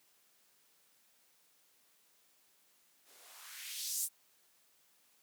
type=noise with band-pass filter sweep; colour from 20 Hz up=violet; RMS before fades=-42 dBFS; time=3.04-4.09 s; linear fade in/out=50 ms; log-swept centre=300 to 9700 Hz; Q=1.7; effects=white hiss -70 dBFS RMS until 5.22 s + high-pass 150 Hz 12 dB/octave